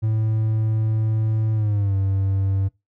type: tone with pitch glide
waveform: triangle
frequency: 109.7 to 97.17 Hz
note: A2 to G2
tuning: -5 to -15 cents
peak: -16 dBFS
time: 0.02-2.69 s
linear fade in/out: 20 ms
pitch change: -210 cents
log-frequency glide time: 1.54-1.95 s
effects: noise-tail reverb RT60 0.2 s tail -20 dB re dry